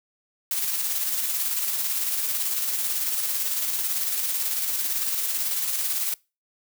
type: noise with tremolo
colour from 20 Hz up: blue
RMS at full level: -25 dBFS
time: 0.51-6.14 s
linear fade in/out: 2 ms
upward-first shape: square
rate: 18 Hz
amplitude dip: 30%
effects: noise-tail reverb RT60 0.3 s tail -25 dB re dry